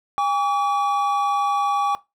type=tone pair together; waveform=triangle; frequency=810 / 1141.5 Hz; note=G#5 / D6; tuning=-43 / -50 cents; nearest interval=tritone; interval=593 cents; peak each=-19 dBFS; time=0.18-1.95 s; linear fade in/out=0 ms; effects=noise-tail reverb RT60 0.2 s tail -18 dB re dry